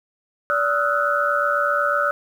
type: tone cluster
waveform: sine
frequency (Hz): 579 / 1269 / 1357 / 1483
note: D5 / D#6 / E6 / F#6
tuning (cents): -25 / +34 / +50 / +4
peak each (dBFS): -23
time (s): 0.5-2.11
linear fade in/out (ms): 0
effects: 8-bit